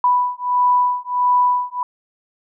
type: beating tone pair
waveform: sine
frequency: 987.8 / 989.3 Hz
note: B5 / B5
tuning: 0 / +3 cents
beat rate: 1.5 Hz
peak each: -17 dBFS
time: 0.04-1.83 s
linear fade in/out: 2 ms
effects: none